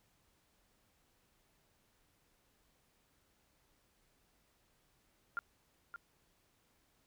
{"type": "tone with echo", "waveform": "sine", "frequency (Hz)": 1396.9, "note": "F6", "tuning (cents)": 0, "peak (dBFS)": -34, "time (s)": [5.37, 5.39], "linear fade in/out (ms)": 0, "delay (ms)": 570, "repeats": 1, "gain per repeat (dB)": -9, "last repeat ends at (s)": 5.96, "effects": ["pink hiss -74 dBFS RMS until 7.06 s"]}